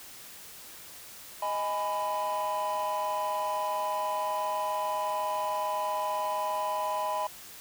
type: chord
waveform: triangle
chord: G# minor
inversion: second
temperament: just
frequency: 623 / 830.6 / 996.7 Hz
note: D#5 / G#5 / B5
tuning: +2 / 0 / +16 cents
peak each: -31 / -31 / -28 dBFS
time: 1.42-7.27 s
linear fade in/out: 5 ms
effects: tanh soft clip ceiling -22 dBFS + white hiss -47 dBFS RMS until 7.6 s